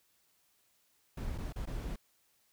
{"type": "noise with dropouts", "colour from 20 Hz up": "brown", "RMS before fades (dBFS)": -38, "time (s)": [1.17, 1.96], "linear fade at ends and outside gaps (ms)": 5, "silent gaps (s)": [[1.379, 1.383], [1.525, 1.559], [1.656, 1.671]], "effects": ["white hiss -72 dBFS RMS until 2.52 s"]}